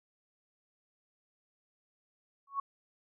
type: tone with exponential growth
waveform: sine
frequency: 1108.7 Hz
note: C#6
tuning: in tune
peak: -27 dBFS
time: 2.47-2.6 s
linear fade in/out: 5 ms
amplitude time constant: 28 ms
effects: none